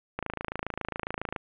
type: click train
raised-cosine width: 0.5 ms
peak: -16 dBFS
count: 33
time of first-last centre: 0.19-1.362 s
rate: 27.3 Hz
effects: resampled to 8000 Hz + 8-bit